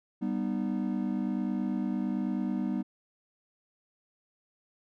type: chord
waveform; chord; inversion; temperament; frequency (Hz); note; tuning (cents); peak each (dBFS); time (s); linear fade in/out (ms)
triangle; G augmented; none; just; 196 / 245 / 306.2; G3 / B3 / D#4; 0 / -14 / -28; -30 / -30 / -33; 0.21-2.83; 20
effects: none